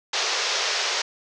white band-pass noise, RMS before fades -25 dBFS, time 0.13-1.02 s, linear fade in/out 5 ms, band 390 to 6200 Hz, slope 48 dB/octave, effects none

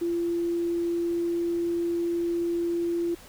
sine tone, 341.9 Hz, F4, 37 cents flat, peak -24 dBFS, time 0.01-3.15 s, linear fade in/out 10 ms, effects pink hiss -49 dBFS RMS until 3.28 s

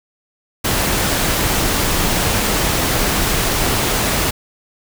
pink noise, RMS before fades -17 dBFS, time 0.64-4.31 s, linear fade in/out 10 ms, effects none

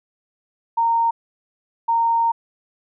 sine tone bursts at uneven times, 923 Hz, A#5, 17 cents flat, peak -15 dBFS, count 2, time 0.77-1.11 / 1.88-2.32 s, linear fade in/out 10 ms, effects none

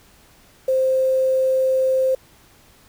sine tone with quantisation, 523.3 Hz, C5, in tune, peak -15 dBFS, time 0.68-2.15 s, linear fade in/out 5 ms, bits 7, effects pink hiss -52 dBFS RMS until 2.88 s

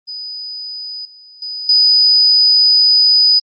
sine tone with level steps, 4978 Hz, D#8, in tune, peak -24 / -38 / -22 / -7 dBFS, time 0.07-3.4 s, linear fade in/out 20 ms, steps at 1.05 / 1.42 / 1.69 s, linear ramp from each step 2 ms, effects Opus 32 kbps

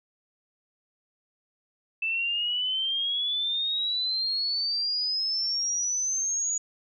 sine exponential sweep, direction up, 2637 to 6840 Hz, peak -25 dBFS, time 2.02-6.58 s, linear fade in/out 5 ms, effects none

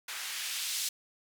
blue noise with band-pass filter sweep, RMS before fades -36 dBFS, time 0.08-0.89 s, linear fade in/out 5 ms, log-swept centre 1500 to 4400 Hz, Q 0.94, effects none

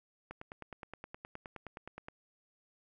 click train, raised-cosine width 0.5 ms, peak -29 dBFS, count 18, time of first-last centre 0.31-2.085 s, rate 9.58 Hz, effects none

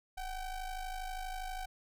square ring-modulated tone, 386.2 Hz, G4, 26 cents flat, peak -36 dBFS, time 0.17-1.66 s, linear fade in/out 10 ms, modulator 360 Hz, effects none

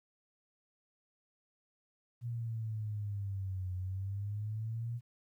sine exponential two-way sweep, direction down then up, 120 to 91 to 120 Hz, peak -35 dBFS, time 2.21-5.01 s, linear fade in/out 50 ms, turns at 3.74 s, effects 12-bit

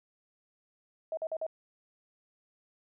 sine tone bursts, 639 Hz, D#5, 46 cents sharp, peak -31 dBFS, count 4, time 1.12-1.466 s, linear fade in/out 2 ms, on 52 ms, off 46 ms, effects none

